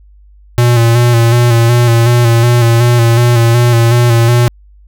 square tone with vibrato, 118.4 Hz, A#2, 27 cents sharp, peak -6 dBFS, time 0.58-4.48 s, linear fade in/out 0 ms, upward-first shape square, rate 2.7 Hz, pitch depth 35 cents each way, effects added 50 Hz sine -38 dBFS peak until 4.87 s

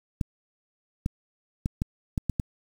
clicks, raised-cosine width 5 ms, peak -13 dBFS, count 7, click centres 0.212 / 1.061 / 1.659 / 1.819 / 2.178 / 2.297 / 2.398 s, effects 7-bit

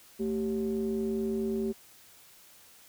triangle ring-modulated tone, 82.41 Hz, E2, in tune, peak -23 dBFS, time 0.19-1.73 s, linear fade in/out 20 ms, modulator 305 Hz, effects white hiss -56 dBFS RMS until 2.88 s

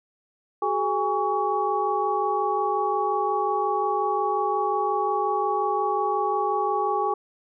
sine tone cluster, 379.1 / 424.7 / 818 / 1126 Hz, F#4 / G#4 / G#5 / C#6, +42 / +39 / -26 / +27 cents, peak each -29 / -28 / -25 / -27 dBFS, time 0.62-7.14 s, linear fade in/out 5 ms, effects none

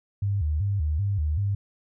sine tone with vibrato, 87.31 Hz, F2, in tune, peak -22 dBFS, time 0.22-1.55 s, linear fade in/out 5 ms, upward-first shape square, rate 2.6 Hz, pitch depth 240 cents each way, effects none

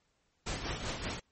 pink noise with tremolo, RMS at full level -35 dBFS, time 0.46-1.2 s, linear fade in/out 10 ms, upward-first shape sine, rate 5.2 Hz, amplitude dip 55%, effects pink hiss -75 dBFS RMS until 1.31 s + MP3 32 kbps

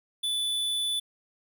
square tone, 3481 Hz, A7, 19 cents flat, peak -27 dBFS, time 0.23-1 s, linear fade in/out 10 ms, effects none

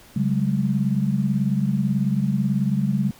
sine chord, C# suspended fourth, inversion none, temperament equal with one note detuned, 138.59 / 189.43 / 207.7 Hz, C#3 / F#3 / G#3, 0 / +41 / 0 cents, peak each -23 dBFS, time 0.16-3.11 s, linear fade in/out 5 ms, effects pink hiss -49 dBFS RMS until 3.19 s

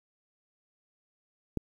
click, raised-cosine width 3 ms, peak -17 dBFS, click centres 1.573 s, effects 9-bit

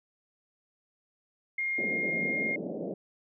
sine tone, 2129 Hz, C7, 30 cents sharp, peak -28 dBFS, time 1.58-2.56 s, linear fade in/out 5 ms
pink band-pass noise, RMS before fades -36 dBFS, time 1.78-2.94 s, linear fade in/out 5 ms, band 170 to 630 Hz, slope 48 dB/octave
effects none

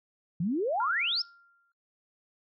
sine exponential sweep, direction up, 155.56 to 5460 Hz, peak -26 dBFS, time 0.4-1.22 s, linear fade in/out 5 ms
sine tone with exponential decay, 1390 Hz, F6, 9 cents flat, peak -31 dBFS, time 0.8-1.72 s, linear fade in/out 2 ms, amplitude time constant 200 ms
effects noise-tail reverb RT60 0.3 s tail -23 dB re dry

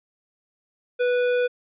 sine tone with tanh clipping, 492.2 Hz, B4, 6 cents flat, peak -21 dBFS, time 0.99-1.48 s, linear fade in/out 20 ms, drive 16 dB, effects resampled to 8000 Hz

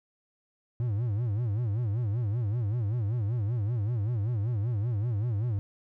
triangle tone with vibrato, 111 Hz, A2, 16 cents sharp, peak -24 dBFS, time 0.8-5.59 s, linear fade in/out 0 ms, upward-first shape sine, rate 5.2 Hz, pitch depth 200 cents each way, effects none

